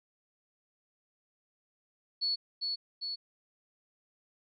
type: tone with echo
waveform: sine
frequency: 4409 Hz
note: C#8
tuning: 10 cents flat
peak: -28 dBFS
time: 2.21-2.36 s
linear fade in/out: 20 ms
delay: 400 ms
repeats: 2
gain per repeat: -3 dB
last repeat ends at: 3.16 s
effects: none